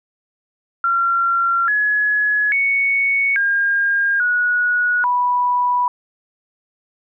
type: tone with pitch steps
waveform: sine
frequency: 1372 / 1690 / 2221 / 1613 / 1460 / 983 Hz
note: F6 / G#6 / C#7 / G6 / F#6 / B5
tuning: -31 / +30 / +3 / +49 / -24 / -8 cents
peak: -14 dBFS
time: 0.84-5.88 s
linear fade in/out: 2 ms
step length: 840 ms
effects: none